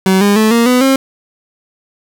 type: tone with pitch steps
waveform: 30% pulse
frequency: 189.4 / 203 / 217.6 / 233.2 / 249.9 / 267.9 Hz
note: F#3 / G#3 / A3 / A#3 / B3 / C4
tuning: +41 / -39 / -19 / +1 / +21 / +41 cents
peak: -5 dBFS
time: 0.06-0.96 s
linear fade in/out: 2 ms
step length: 150 ms
effects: 7-bit